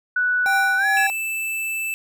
sine tone with pitch glide, 1480 to 1690.3 Hz, F#6 to G#6, 0 to +30 cents, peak -17 dBFS, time 0.16-1.07 s, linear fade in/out 5 ms, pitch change +230 cents, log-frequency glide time 0.77-0.86 s
square tone with tremolo, 784 Hz, G5, in tune, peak -20 dBFS, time 0.46-1.1 s, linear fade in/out 0 ms, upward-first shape triangle, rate 2.4 Hz, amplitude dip 65%
square tone, 2641 Hz, E7, 3 cents sharp, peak -24 dBFS, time 0.97-1.94 s, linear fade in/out 0 ms
effects none

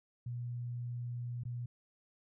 sine tone with dropouts, 121 Hz, B2, 35 cents flat, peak -37 dBFS, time 0.26-1.66 s, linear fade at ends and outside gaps 5 ms, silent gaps 1.436-1.452 s, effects none

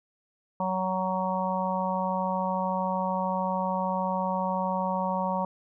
harmonic tone, 186.6 Hz, F#3, 15 cents sharp, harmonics 1 / 3 / 4 / 5 / 6, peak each -31 / -32 / -35 / -29 / -36 dBFS, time 0.6-5.45 s, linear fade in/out 2 ms, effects none

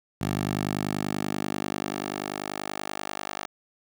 10% pulse tone with high-pass filter sweep, 50.3 Hz, G1, 45 cents sharp, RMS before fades -31 dBFS, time 0.21-3.46 s, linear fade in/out 5 ms, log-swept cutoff 120 to 730 Hz, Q 0.97, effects none

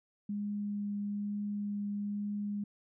sine tone with vibrato, 204.9 Hz, G#3, 23 cents flat, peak -33 dBFS, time 0.29-2.64 s, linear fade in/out 5 ms, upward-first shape triangle, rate 1.1 Hz, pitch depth 9 cents each way, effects none

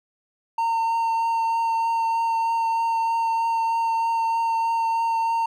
triangle tone with vibrato, 913 Hz, A#5, 36 cents flat, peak -18 dBFS, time 0.58-5.46 s, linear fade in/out 5 ms, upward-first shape triangle, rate 3.2 Hz, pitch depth 12 cents each way, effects none

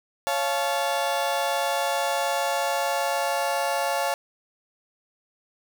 35% pulse chord, Db augmented, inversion none, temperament just, 554.4 / 693 / 866.2 Hz, Db5 / F5 / A5, 0 / -14 / -27 cents, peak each -26 dBFS, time 0.27-4.14 s, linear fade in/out 0 ms, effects none

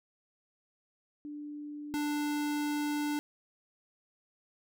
sine / square tone pair in turn, 295 / 295 Hz, D4 / D4, +8 / +8 cents, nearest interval unison, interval 0 cents, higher neither, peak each -39 / -31 dBFS, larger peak second, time 1.25-1.94 / 1.94-3.19 s, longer second, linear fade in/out 0 ms, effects none

